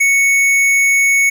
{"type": "tone with hard clipping", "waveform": "sine", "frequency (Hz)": 2217, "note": "C#7", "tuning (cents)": 0, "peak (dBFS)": -11, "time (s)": [0, 1.3], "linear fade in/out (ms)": 10, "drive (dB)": 12, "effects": []}